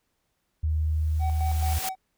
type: tone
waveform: sine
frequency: 77.78 Hz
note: D#2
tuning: in tune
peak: -22 dBFS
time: 0.63-1.79 s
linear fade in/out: 10 ms
type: noise with exponential growth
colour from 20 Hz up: white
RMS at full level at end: -30 dBFS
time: 0.69-1.89 s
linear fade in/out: 2 ms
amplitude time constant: 260 ms
type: tone with tremolo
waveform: triangle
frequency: 757 Hz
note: F#5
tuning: 39 cents sharp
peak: -28 dBFS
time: 1.19-1.96 s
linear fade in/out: 50 ms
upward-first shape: square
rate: 4.6 Hz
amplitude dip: 65%
effects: pink hiss -75 dBFS RMS until 2.17 s